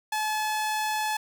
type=tone; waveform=sawtooth; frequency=859 Hz; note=A5; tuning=42 cents flat; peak=-22 dBFS; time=0.12-1.17 s; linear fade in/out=5 ms; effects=none